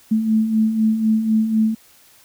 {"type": "beating tone pair", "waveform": "sine", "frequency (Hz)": [216.2, 220.2], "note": ["A3", "A3"], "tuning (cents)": [-30, 2], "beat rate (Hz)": 4, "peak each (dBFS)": [-23, -15], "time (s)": [0.11, 1.75], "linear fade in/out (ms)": 10, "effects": ["white hiss -51 dBFS RMS until 2.24 s"]}